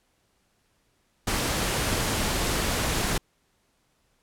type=noise; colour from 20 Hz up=pink; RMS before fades=-26 dBFS; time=1.27-3.18 s; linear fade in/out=5 ms; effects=pink hiss -69 dBFS RMS until 4.22 s + low-pass 12000 Hz 12 dB/octave